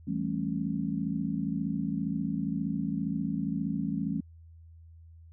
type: chord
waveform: sine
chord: A dominant seventh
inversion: second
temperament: just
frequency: 165 / 198 / 220 / 275 Hz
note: E3 / G3 / A3 / C#4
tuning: +2 / +18 / 0 / -14 cents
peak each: -34 dBFS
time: 0.07-4.21 s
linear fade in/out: 10 ms
effects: added 82 Hz sine -49 dBFS peak until 5.32 s